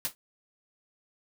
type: noise with exponential decay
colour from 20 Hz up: white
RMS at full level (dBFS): -26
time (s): 0.05-0.15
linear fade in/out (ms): 0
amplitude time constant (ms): 20
effects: none